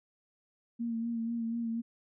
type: tone with vibrato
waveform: sine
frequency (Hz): 230.9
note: A#3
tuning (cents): -16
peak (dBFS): -31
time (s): 0.79-1.82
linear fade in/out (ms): 20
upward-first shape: sine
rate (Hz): 4.1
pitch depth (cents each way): 30
effects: none